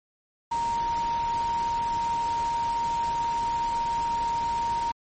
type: tone in noise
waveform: sine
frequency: 932.3 Hz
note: A#5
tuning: in tune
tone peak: -24 dBFS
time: 0.51-4.92 s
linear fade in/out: 10 ms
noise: pink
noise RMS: -39 dBFS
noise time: 0.51-4.92 s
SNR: +12 dB
effects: MP3 32 kbps